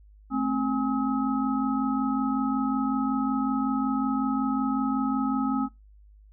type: tone cluster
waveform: sine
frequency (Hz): 219.8 / 265.2 / 826 / 1278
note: A3 / C4 / G#5 / D#6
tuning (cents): -2 / +23 / -10 / +46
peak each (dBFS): -30 / -25 / -34 / -32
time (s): 0.3-5.69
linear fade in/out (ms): 50
effects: noise-tail reverb RT60 0.2 s tail -25 dB re dry + added 51 Hz sine -50 dBFS peak until 6.32 s